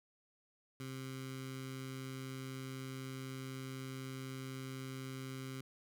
15% pulse tone with notch filter, 132 Hz, C3, 16 cents sharp, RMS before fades -45 dBFS, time 0.8-5.61 s, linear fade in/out 2 ms, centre 640 Hz, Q 0.69, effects none

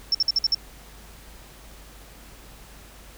sine tone bursts, 5400 Hz, E8, 41 cents sharp, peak -17 dBFS, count 6, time 0.12-0.547 s, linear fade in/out 2 ms, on 27 ms, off 53 ms, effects added 50 Hz sine -47 dBFS peak until 3.17 s + pink hiss -48 dBFS RMS until 3.17 s

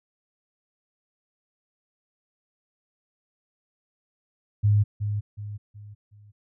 sine tone with echo, 103.83 Hz, G#2, in tune, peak -16 dBFS, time 4.63-4.84 s, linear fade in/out 20 ms, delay 370 ms, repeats 4, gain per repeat -8 dB, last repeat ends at 6.32 s, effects none

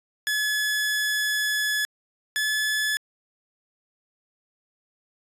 sawtooth tone pair in turn, 1708 / 1719.9 Hz, G#6 / A6, +48 / -40 cents, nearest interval unison, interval 12 cents, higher second, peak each -19 dBFS, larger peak neither, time 0.27-1.85 / 2.36-2.97 s, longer first, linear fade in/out 0 ms, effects resampled to 32000 Hz

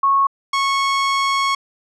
sine / sawtooth tone pair in turn, 1100 / 1100 Hz, C#6 / C#6, -14 / -14 cents, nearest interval unison, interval 0 cents, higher neither, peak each -12 dBFS, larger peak neither, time 0.03-0.27 / 0.53-1.55 s, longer second, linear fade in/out 5 ms, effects low-pass 6000 Hz 12 dB/octave

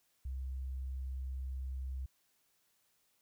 sine tone, 65.41 Hz, C2, in tune, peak -37 dBFS, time 0.25-2.06 s, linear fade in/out 5 ms, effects white hiss -75 dBFS RMS until 3.21 s

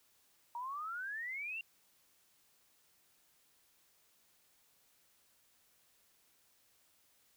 sine exponential sweep, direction up, 932.3 to 2794 Hz, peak -39 dBFS, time 0.55-1.61 s, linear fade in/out 2 ms, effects white hiss -71 dBFS RMS until 7.36 s

